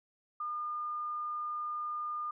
sine tone, 1212 Hz, D#6, 46 cents flat, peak -34 dBFS, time 0.4-2.31 s, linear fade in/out 5 ms, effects none

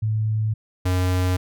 sine / square tone pair in turn, 108.7 / 91.41 Hz, A2 / F#2, -21 / -20 cents, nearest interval minor third, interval 299 cents, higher first, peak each -19 dBFS, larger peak neither, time 0.02-0.54 / 0.85-1.37 s, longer neither, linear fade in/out 10 ms, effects none

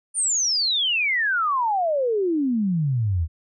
sine exponential sweep, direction down, 9397 to 76 Hz, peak -19 dBFS, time 0.14-3.28 s, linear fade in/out 50 ms, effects none

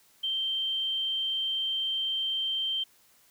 sine tone, 3136 Hz, G7, in tune, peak -27 dBFS, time 0.23-2.84 s, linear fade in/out 10 ms, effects white hiss -62 dBFS RMS until 3.3 s

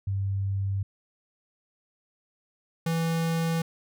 sine / square tone pair in turn, 98 / 164.82 Hz, G2 / E3, 0 / 0 cents, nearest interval major sixth, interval 900 cents, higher second, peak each -25 dBFS, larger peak neither, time 0.07-0.83 / 2.86-3.62 s, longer neither, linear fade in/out 5 ms, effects none

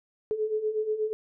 sine beating tone pair, 425 / 433.3 Hz, G#4 / A4, +40 / -27 cents, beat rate 8.3 Hz, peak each -32 / -27 dBFS, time 0.31-1.13 s, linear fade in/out 0 ms, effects none

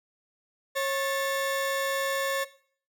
35% pulse tone pair together, 545.5 / 1754 Hz, C#5 / A6, -28 / -6 cents, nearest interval octave + minor sixth, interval 2022 cents, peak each -25 / -30 dBFS, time 0.75-2.45 s, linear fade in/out 20 ms, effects noise-tail reverb RT60 0.5 s tail -17 dB re dry

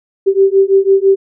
sine beating tone pair, 386.4 / 392.4 Hz, G4 / G4, -25 / +2 cents, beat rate 6 Hz, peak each -10 dBFS, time 0.26-1.16 s, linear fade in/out 20 ms, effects none

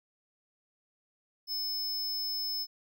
square tone, 5220 Hz, E8, 18 cents flat, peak -32 dBFS, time 1.47-2.67 s, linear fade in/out 50 ms, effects none

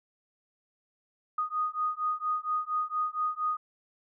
sine beating tone pair, 1238 / 1242.3 Hz, D#6 / D#6, -9 / -3 cents, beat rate 4.3 Hz, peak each -31 dBFS, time 1.38-3.57 s, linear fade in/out 5 ms, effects none

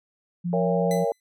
sine tone, 174.4 Hz, F3, 2 cents flat, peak -24 dBFS, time 0.44-1.05 s, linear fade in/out 20 ms
sine chord, A# diminished seventh, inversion none, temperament just, 466.2 / 559.4 / 671.3 / 805.5 Hz, A#4 / C#5 / E5 / G5, 0 / +16 / +31 / +47 cents, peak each -25 / -26 / -29 / -31 dBFS, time 0.53-1.12 s, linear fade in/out 2 ms
10% pulse tone with exponential decay, 2014 Hz, B6, 33 cents sharp, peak -22 dBFS, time 0.91-1.2 s, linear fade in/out 1 ms, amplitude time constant 62 ms
effects none

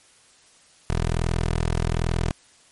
15% pulse tone, 41.2 Hz, E1, in tune, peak -15 dBFS, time 0.9-2.31 s, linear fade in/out 0 ms, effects white hiss -55 dBFS RMS until 2.71 s + MP3 48 kbps

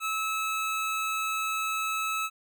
25% pulse tone, 1300 Hz, E6, 24 cents flat, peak -24 dBFS, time 0-2.3 s, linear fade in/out 50 ms, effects none

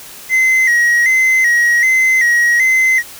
triangle tone with vibrato, 1975.5 Hz, B6, in tune, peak -7 dBFS, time 0.29-3.03 s, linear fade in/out 50 ms, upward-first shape square, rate 1.3 Hz, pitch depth 69 cents each way, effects white hiss -34 dBFS RMS until 3.19 s

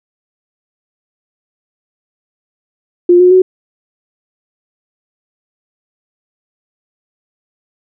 sine tone with pitch steps, 352.5 / 361.8 / 371.3 Hz, F4 / F#4 / F#4, +16 / -39 / +6 cents, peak -3 dBFS, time 3.09-3.42 s, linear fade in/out 5 ms, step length 110 ms, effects none

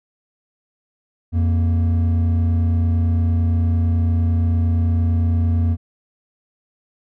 triangle tone pair together, 87.31 / 233.1 Hz, F2 / A#3, 0 / 0 cents, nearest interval octave + perfect fourth, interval 1700 cents, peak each -12 / -22 dBFS, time 1.32-5.77 s, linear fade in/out 50 ms, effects tanh soft clip ceiling -8 dBFS

